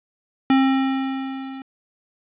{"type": "tone with level ramp", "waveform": "square", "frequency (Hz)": 267, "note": "C4", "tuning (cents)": 35, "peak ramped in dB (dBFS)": [-13, -33], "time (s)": [0.5, 1.62], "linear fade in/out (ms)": 2, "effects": ["resampled to 8000 Hz", "9-bit"]}